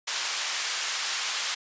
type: band-pass noise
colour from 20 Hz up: white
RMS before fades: -30 dBFS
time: 0.07-1.55 s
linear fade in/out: 10 ms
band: 1000 to 6500 Hz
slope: 12 dB/octave
effects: resampled to 16000 Hz